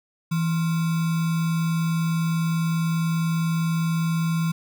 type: tone with sample-and-hold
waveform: sine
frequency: 164.81 Hz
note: E3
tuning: in tune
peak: -20 dBFS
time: 0.31-4.52 s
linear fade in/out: 10 ms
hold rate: 1225 Hz
effects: none